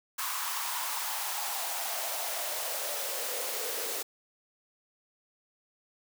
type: noise with high-pass filter sweep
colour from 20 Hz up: white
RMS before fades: -34 dBFS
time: 0.18-4.03 s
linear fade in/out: 10 ms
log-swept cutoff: 1100 to 430 Hz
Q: 4.3
effects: none